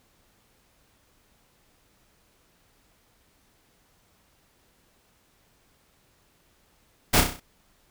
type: noise with echo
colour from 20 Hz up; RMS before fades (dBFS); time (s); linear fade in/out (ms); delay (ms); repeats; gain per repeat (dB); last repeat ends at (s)
pink; -19; 7.13-7.21; 10; 32; 6; -5; 7.402
effects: pink hiss -64 dBFS RMS until 7.9 s